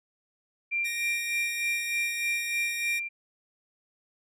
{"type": "tone with tremolo", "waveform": "sine", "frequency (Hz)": 2372, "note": "D7", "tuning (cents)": 17, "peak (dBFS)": -25, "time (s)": [0.71, 3.09], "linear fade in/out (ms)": 20, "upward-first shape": "sine", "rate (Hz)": 3.3, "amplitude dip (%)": 55}
{"type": "tone", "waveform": "10% pulse", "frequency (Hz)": 1864.7, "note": "A#6", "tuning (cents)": 0, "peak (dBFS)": -25, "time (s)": [0.84, 3], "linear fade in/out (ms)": 20}
{"effects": []}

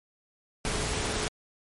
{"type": "tone in noise", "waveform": "sine", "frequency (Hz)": 427.3, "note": "G#4", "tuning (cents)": 49, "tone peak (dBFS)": -39, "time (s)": [0.65, 1.28], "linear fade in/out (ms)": 0, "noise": "pink", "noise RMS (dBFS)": -30, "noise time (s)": [0.65, 1.28], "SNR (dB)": -12, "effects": ["MP3 48 kbps"]}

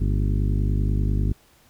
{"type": "harmonic tone with a mistuned harmonic", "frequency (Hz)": 50.2, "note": "G1", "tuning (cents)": 42, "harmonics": [1, 2, 3, 4, 5, 6, 7, 8], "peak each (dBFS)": [-21, -24, -29, -33, -35, -36, -41, -42], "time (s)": [0, 1.33], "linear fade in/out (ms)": 10, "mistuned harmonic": 4, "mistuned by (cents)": 120, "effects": ["pink hiss -57 dBFS RMS until 1.69 s"]}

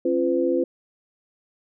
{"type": "tone cluster", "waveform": "sine", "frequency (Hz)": [269.3, 343.9, 507], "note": ["C#4", "F4", "B4"], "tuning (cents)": [-50, -27, 45], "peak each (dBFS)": [-25, -22, -23], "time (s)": [0.05, 0.64], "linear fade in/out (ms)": 5, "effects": []}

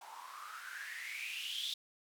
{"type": "noise with band-pass filter sweep", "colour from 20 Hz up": "blue", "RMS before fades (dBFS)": -44, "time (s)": [0.01, 1.74], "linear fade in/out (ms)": 5, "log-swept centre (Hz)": [840, 3700], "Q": 9.6, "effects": []}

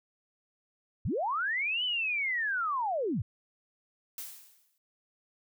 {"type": "linear two-way sweep", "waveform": "sine", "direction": "up then down", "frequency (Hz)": [57, 3045, 76.9], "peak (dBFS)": -28, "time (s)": [1.05, 3.22], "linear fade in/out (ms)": 5, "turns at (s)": 1.84}
{"type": "noise with exponential decay", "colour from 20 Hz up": "blue", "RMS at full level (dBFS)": -38, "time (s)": [4.18, 4.78], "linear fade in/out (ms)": 1, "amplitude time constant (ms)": 130}
{"effects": []}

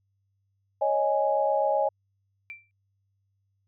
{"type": "chord", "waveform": "sine", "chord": "C# suspended second", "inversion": "none", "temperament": "equal", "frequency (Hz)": [554.4, 622.3, 830.6], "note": ["C#5", "D#5", "G#5"], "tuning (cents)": [0, 0, 0], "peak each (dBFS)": -26, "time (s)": [0.81, 1.89], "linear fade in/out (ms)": 10}
{"type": "tone with exponential decay", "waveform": "sine", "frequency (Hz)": 2349, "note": "D7", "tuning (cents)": 0, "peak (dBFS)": -34, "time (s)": [2.5, 2.71], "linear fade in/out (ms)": 0, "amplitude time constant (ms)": 44}
{"effects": ["added 98 Hz sine -70 dBFS peak until 3.67 s"]}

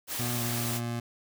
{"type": "noise", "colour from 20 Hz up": "white", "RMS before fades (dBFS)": -34, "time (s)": [0.07, 0.81], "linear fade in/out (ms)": 50}
{"type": "tone with pitch glide", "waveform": "25% pulse", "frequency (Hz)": [121.2, 118.3], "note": ["B2", "A#2"], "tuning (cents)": [-32, 26], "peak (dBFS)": -27, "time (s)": [0.19, 1], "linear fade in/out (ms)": 5, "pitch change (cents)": -42, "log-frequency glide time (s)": [0.35, 0.42]}
{"effects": []}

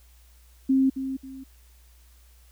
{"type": "tone with echo", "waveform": "sine", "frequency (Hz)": 266.1, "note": "C4", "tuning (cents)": 29, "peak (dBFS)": -17, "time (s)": [0.69, 0.9], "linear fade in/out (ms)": 10, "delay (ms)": 270, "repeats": 2, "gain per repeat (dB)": -10, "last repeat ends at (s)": 1.44, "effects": ["added 60 Hz sine -52 dBFS peak until 2.51 s", "white hiss -61 dBFS RMS until 2.51 s"]}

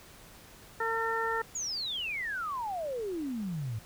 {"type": "harmonic tone", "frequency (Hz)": 453.2, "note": "A#4", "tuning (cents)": -49, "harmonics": [1, 2, 3, 4], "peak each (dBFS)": [-34, -34, -34, -34], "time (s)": [0.8, 1.42], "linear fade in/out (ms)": 5}
{"type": "exponential sweep", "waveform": "sine", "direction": "down", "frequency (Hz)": [7000, 103.83], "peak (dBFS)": -32, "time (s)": [1.55, 3.79], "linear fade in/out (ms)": 5}
{"effects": ["pink hiss -53 dBFS RMS until 3.85 s"]}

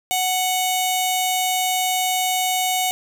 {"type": "tone with notch filter", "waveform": "15% pulse", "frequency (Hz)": 740, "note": "F#5", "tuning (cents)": 0, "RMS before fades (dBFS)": -21, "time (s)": [0.11, 2.91], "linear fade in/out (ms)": 0, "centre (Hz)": 1500, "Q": 0.54, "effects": []}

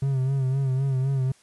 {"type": "tone with vibrato", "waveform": "triangle", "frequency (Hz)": 133.6, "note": "C3", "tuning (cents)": 36, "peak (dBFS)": -19, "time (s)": [0.02, 1.32], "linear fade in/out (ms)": 5, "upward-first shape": "sine", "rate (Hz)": 3.9, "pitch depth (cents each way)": 58, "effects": ["white hiss -58 dBFS RMS until 1.42 s", "resampled to 24000 Hz"]}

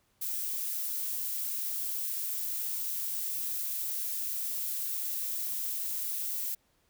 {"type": "noise", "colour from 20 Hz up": "violet", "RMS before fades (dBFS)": -34, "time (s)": [0.21, 6.55], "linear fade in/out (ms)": 10, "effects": ["pink hiss -71 dBFS RMS until 6.89 s"]}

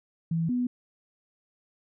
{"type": "tone pair in turn", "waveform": "sine", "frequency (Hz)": [164.81, 246.9], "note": ["E3", "B3"], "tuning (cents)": [0, 0], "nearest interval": "perfect fifth", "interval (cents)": 700, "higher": "second", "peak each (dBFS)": -24, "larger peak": "neither", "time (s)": [[0.31, 0.49], [0.49, 0.67]], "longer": "neither", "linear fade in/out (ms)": 5, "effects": []}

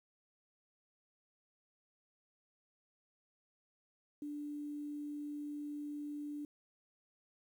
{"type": "tone with quantisation", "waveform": "sine", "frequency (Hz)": 293.7, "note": "D4", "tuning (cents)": 0, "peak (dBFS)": -40, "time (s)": [4.22, 6.45], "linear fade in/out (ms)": 2, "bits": 11, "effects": []}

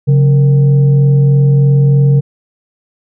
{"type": "tone with frequency modulation", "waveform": "sine", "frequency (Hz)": 139.4, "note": "C#3", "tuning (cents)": 10, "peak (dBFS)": -5, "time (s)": [0.07, 2.21], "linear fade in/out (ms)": 20, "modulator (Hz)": 322, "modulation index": 0.33, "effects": []}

